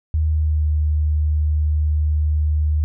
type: tone with pitch glide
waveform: sine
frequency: 77.8 to 75.98 Hz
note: D#2 to D#2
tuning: 0 to -41 cents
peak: -15 dBFS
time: 0.14-2.84 s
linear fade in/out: 0 ms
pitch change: -41 cents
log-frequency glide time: 0.27-0.68 s
effects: none